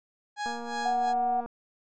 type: tone with tremolo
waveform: 30% pulse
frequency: 830.6 Hz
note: G#5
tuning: in tune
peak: -27 dBFS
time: 0.36-1.14 s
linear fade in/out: 50 ms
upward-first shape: sine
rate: 2.8 Hz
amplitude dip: 85%
type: click train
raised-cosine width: 1 ms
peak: -27 dBFS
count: 237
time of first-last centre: 0.46-1.46 s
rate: 236 Hz
type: tone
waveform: sine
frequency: 740 Hz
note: F#5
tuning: in tune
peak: -24 dBFS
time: 0.85-1.41 s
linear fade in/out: 10 ms
effects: resampled to 16000 Hz